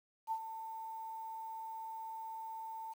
sine tone with ADSR envelope, 892 Hz, A5, 23 cents sharp, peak -32 dBFS, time 0.27-2.94 s, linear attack 45 ms, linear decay 67 ms, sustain -10 dB, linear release 19 ms, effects 10-bit

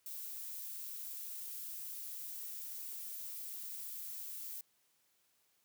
violet noise, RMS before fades -45 dBFS, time 0.06-4.61 s, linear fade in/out 2 ms, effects white hiss -75 dBFS RMS until 5.64 s + high-pass 80 Hz 12 dB/octave

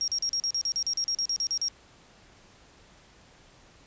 sine tone bursts, 5590 Hz, F8, 1 cent sharp, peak -25 dBFS, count 16, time 0.01-1.683 s, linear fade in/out 0 ms, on 68 ms, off 39 ms, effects pink hiss -56 dBFS RMS until 3.86 s + resampled to 16000 Hz

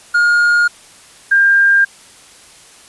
triangle / sine tone pair in turn, 1425 / 1599.5 Hz, F6 / G6, +34 / +34 cents, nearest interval major second, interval 200 cents, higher second, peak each -7 dBFS, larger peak neither, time 0.14-0.68 / 1.31-1.85 s, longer neither, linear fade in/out 10 ms, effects white hiss -42 dBFS RMS until 2.88 s + resampled to 24000 Hz

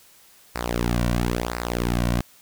sawtooth tone with flanger, 59.5 Hz, A#1, 36 cents sharp, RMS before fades -24 dBFS, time 0.55-2.21 s, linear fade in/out 5 ms, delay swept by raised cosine 0.3 to 2.4 ms, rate 0.98 Hz, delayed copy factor -0.8, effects white hiss -53 dBFS RMS until 2.41 s

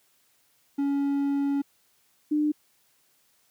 triangle / sine tone pair in turn, 280.8 / 299.8 Hz, C#4 / D4, +22 / +36 cents, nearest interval minor second, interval 114 cents, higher second, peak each -21 dBFS, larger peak neither, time 0.78-1.62 / 2.31-2.52 s, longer first, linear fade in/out 10 ms, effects white hiss -66 dBFS RMS until 3.5 s + high-pass 60 Hz 12 dB/octave

